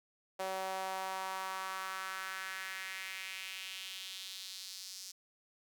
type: tone with high-pass filter sweep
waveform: sawtooth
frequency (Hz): 189.6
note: F#3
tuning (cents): +43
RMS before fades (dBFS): -42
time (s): 0.39-5.12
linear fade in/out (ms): 10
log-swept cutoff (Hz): 610 to 5400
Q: 2.5
effects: none